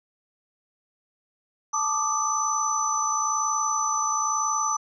sine tone cluster, 877 / 1171 / 1232 / 6010 Hz, A5 / D6 / D#6 / F#8, -6 / -5 / -17 / +26 cents, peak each -30 / -26 / -31 / -27 dBFS, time 1.73-4.77 s, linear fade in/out 10 ms, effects none

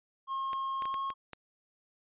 triangle tone with pitch glide, 1075 to 1086.2 Hz, C6 to C#6, +47 to -36 cents, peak -30 dBFS, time 0.27-1.14 s, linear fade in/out 50 ms, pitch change +17 cents, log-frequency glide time 0.89-0.99 s
clicks, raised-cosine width 0.3 ms, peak -26 dBFS, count 6, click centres 0.532 / 0.822 / 0.855 / 0.942 / 1.103 / 1.333 s
effects resampled to 8000 Hz

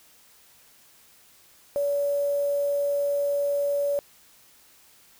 sine tone with quantisation, 570 Hz, C#5, 48 cents sharp, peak -22 dBFS, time 1.76-3.99 s, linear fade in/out 0 ms, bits 7, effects white hiss -56 dBFS RMS until 5.19 s

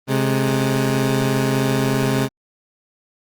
20% pulse tone pair together, 132.92 / 211 Hz, C3 / G#3, +28 / +28 cents, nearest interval minor sixth, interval 800 cents, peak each -13 / -17 dBFS, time 0.07-2.29 s, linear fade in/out 50 ms, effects Opus 24 kbps

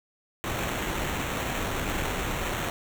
pink noise with sample-and-hold, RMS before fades -30 dBFS, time 0.44-2.7 s, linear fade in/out 0 ms, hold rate 4900 Hz, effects none

